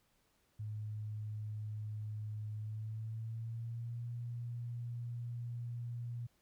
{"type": "tone with pitch glide", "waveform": "sine", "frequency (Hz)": [106.8, 119.19], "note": ["G#2", "A#2"], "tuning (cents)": [49, 39], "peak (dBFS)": -39, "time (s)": [0.59, 6.27], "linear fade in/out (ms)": 10, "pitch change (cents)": 190, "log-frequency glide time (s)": [2.54, 4.08], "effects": ["pink hiss -75 dBFS RMS until 6.41 s"]}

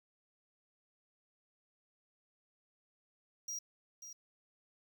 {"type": "tone with echo", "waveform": "square", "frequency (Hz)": 5720, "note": "F8", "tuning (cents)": 41, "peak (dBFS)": -39, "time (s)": [3.48, 3.59], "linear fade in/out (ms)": 5, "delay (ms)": 540, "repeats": 1, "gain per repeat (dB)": -9, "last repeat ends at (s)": 4.13, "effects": ["11-bit"]}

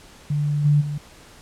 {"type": "tone with level steps", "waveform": "sine", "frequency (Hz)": 146.9, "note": "D3", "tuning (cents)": 1, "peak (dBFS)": [-19, -13, -24], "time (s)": [0.3, 0.98], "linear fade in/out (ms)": 5, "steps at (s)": [0.64, 0.8], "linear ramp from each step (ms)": 20, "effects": ["pink hiss -47 dBFS RMS until 1.41 s", "low-pass 10000 Hz 12 dB/octave"]}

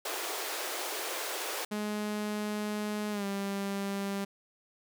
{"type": "high-pass noise", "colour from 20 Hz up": "pink", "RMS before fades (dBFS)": -36, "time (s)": [0.05, 1.65], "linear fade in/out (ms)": 5, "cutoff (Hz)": 350, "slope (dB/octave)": 48}
{"type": "tone with pitch glide", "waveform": "sawtooth", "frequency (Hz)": [210, 198.21], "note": ["G#3", "G3"], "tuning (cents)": [19, 19], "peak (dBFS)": -28, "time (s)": [1.71, 4.25], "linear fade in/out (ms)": 10, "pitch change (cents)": -100, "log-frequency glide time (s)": [3.11, 3.25]}
{"effects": []}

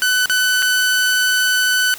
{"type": "tone with dropouts", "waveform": "sawtooth", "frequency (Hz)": 1502, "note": "F#6", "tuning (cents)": 26, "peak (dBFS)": -10, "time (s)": [0.02, 1.94], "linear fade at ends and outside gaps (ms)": 0, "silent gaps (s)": [[0.258, 0.297], [0.622, 0.626]], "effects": ["white hiss -35 dBFS RMS until 1.98 s"]}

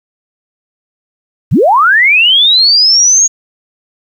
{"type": "linear sweep", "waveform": "sine", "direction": "up", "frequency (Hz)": [70.1, 6700], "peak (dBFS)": -4, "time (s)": [1.51, 3.28], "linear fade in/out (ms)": 20, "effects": ["7-bit"]}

